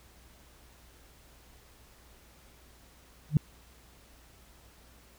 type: tone with exponential growth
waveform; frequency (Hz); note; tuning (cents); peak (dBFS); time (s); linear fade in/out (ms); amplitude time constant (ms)
sine; 150; D3; +37; -14; 3.29-3.37; 2; 16
effects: added 60 Hz sine -59 dBFS peak until 5.18 s + pink hiss -59 dBFS RMS until 5.18 s